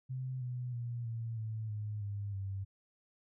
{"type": "tone with pitch steps", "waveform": "sine", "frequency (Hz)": [129.3, 124.18, 119.26, 114.53, 109.99, 105.63, 101.45, 97.43], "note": ["C3", "B2", "A#2", "A#2", "A2", "G#2", "G#2", "G2"], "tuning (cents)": [-20, 10, 40, -30, 0, 30, -40, -10], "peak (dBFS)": -36, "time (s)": [0.09, 2.65], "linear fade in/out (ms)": 20, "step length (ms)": 320, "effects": []}